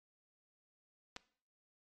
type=clicks; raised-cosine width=0.2 ms; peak=-28 dBFS; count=2; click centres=1.163 / 1.167 s; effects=noise-tail reverb RT60 0.5 s tail -20 dB re dry + AAC 32 kbps